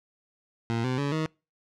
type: tone with pitch steps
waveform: 20% pulse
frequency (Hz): 115.4 / 128.04 / 142.07 / 157.64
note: A#2 / C3 / C#3 / D#3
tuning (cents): -17 / -37 / +43 / +23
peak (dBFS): -21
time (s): 0.7-1.26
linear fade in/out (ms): 0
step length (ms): 140
effects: noise-tail reverb RT60 0.3 s tail -26 dB re dry + low-pass 5000 Hz 12 dB/octave